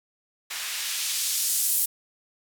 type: noise with band-pass filter sweep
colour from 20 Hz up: blue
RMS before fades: -27 dBFS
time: 0.5-1.86 s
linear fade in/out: 10 ms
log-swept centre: 1600 to 12000 Hz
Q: 0.77
effects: none